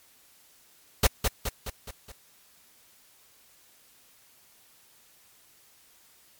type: noise with echo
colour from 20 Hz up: pink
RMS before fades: -19 dBFS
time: 1.03-1.07 s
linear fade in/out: 5 ms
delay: 210 ms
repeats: 5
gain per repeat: -5 dB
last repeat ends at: 2.12 s
effects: white hiss -59 dBFS RMS until 6.39 s + MP3 96 kbps